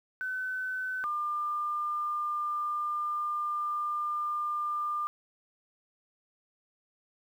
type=tone pair in turn; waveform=sine; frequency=1515 / 1199.7 Hz; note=F#6 / D6; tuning=+40 / +37 cents; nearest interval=major third; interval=403 cents; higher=first; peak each=-31 / -29 dBFS; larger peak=second; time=0.21-1.04 / 1.04-5.07 s; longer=second; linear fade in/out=0 ms; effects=10-bit